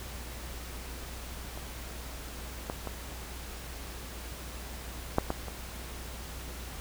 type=clicks; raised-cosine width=1 ms; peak=-27 / -18 / -21 / -9 / -15 / -25 dBFS; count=6; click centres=1.575 / 2.699 / 2.873 / 5.184 / 5.304 / 5.483 s; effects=added 60 Hz sine -42 dBFS peak until 6.8 s + pink hiss -44 dBFS RMS until 6.8 s